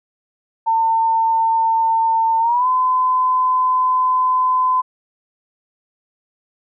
sine tone with pitch glide, 902 to 1018.3 Hz, A5 to C6, +43 to -47 cents, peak -13 dBFS, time 0.66-4.82 s, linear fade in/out 20 ms, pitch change +210 cents, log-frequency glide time 2.4-2.67 s, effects none

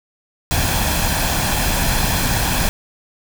pink noise with comb filter, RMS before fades -18 dBFS, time 0.51-2.69 s, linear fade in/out 0 ms, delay 1.2 ms, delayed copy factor +0.5, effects none

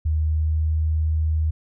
sine tone with pitch glide, 77.78 to 78.5 Hz, D#2 to D#2, 0 to +16 cents, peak -18 dBFS, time 0.05-1.51 s, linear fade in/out 10 ms, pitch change +16 cents, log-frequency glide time 0.24-0.76 s, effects none

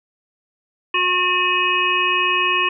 harmonic tone, 361.8 Hz, F#4, 39 cents flat, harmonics 1 / 3 / 5 / 7 / 8, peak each -27 / -20 / -26 / -19 / -23 dBFS, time 0.94-2.69 s, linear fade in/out 5 ms, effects none

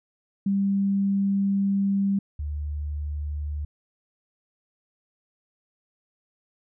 sine tone pair in turn, 197.5 / 73.98 Hz, G3 / D2, +13 / +13 cents, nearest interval octave + perfect fourth, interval 1700 cents, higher first, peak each -20 / -27 dBFS, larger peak first, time 0.46-2.19 / 2.39-3.65 s, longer first, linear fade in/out 5 ms, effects none

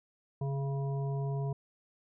harmonic tone with a mistuned harmonic, 138.59 Hz, C#3, in tune, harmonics 1 / 3 / 5 / 7, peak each -31 / -41 / -45 / -48 dBFS, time 0.41-1.53 s, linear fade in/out 5 ms, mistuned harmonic 5, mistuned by -25 cents, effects none

